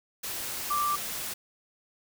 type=tone in noise; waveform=sine; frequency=1174.7 Hz; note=D6; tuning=in tune; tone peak=-25 dBFS; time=0.7-0.96 s; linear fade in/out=10 ms; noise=white; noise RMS=-35 dBFS; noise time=0.23-1.34 s; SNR=+7 dB; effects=none